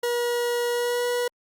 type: tone with pitch glide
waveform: 40% pulse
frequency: 480 to 486.4 Hz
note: B4 to B4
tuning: -49 to -26 cents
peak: -22 dBFS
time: 0.03-1.28 s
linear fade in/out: 5 ms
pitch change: +23 cents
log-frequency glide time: 0.71-1.06 s
effects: Opus 48 kbps